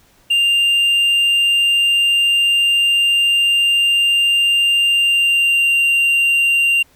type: tone with pitch glide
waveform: triangle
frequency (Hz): 2794 to 2776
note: F7 to F7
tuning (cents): 0 to -11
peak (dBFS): -10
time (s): 0.3-6.83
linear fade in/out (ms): 10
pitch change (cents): -11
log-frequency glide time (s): 4.87-5.74
effects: pink hiss -53 dBFS RMS until 6.95 s